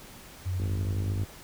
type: tone with pitch glide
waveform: sine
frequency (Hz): 91.9 to 95.42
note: F#2 to G2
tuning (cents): -11 to -46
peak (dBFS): -27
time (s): 0.45-1.25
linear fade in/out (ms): 20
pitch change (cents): +65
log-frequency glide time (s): 0.79-1.13
type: click train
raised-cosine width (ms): 3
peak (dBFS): -24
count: 34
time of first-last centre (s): 0.6-1.235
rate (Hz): 52
effects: pink hiss -48 dBFS RMS until 1.43 s